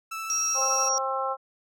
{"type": "tone with vibrato", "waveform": "30% pulse", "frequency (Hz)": 1318.5, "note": "E6", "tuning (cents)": 0, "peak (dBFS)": -29, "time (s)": [0.11, 0.89], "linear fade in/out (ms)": 10, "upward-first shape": "sine", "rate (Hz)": 13, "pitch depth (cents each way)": 8}
{"type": "tone", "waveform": "sine", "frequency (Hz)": 5680, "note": "F8", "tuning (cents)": 28, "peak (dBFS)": -24, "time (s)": [0.3, 0.98], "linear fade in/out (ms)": 0}
{"type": "harmonic tone", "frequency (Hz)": 266, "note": "C4", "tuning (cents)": 29, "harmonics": [2, 3, 4, 5], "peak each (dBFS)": [-31, -31, -31, -31], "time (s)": [0.54, 1.37], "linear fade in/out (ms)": 50}
{"effects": []}